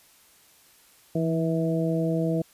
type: harmonic tone with a mistuned harmonic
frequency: 162.5 Hz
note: E3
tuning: 24 cents flat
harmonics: 1 / 2 / 3 / 4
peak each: -25 / -28 / -30 / -31 dBFS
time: 1.15-2.42 s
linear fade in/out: 5 ms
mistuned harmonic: 1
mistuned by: +30 cents
effects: white hiss -57 dBFS RMS until 2.53 s + resampled to 32000 Hz